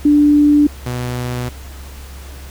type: tone pair in turn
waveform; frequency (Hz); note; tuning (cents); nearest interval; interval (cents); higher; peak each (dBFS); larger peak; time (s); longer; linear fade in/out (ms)
sine / sawtooth; 293.7 / 123.49; D4 / B2; 0 / 0; octave + minor third; 1500; first; -7 / -16; first; 0.05-0.67 / 0.86-1.49; second; 5
effects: added 68 Hz sine -31 dBFS peak until 2.5 s + pink hiss -39 dBFS RMS until 2.5 s